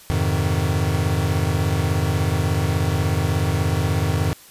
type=chord; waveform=square; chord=F minor seventh; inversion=none; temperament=equal; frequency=87.31 / 103.83 / 130.81 / 155.56 Hz; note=F2 / Ab2 / C3 / Eb3; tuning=0 / 0 / 0 / 0 cents; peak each=-23 / -24 / -28 / -25 dBFS; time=0.1-4.33 s; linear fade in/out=0 ms; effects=white hiss -46 dBFS RMS until 4.5 s + resampled to 32000 Hz